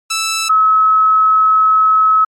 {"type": "tone pair in turn", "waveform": ["10% pulse", "sine"], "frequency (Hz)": [1318.5, 1287.6], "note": ["E6", "E6"], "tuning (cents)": [0, -41], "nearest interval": "unison", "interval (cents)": 41, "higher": "first", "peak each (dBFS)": -7, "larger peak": "neither", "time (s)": [[0.1, 0.49], [0.49, 2.25]], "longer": "second", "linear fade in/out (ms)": 10, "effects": ["MP3 64 kbps"]}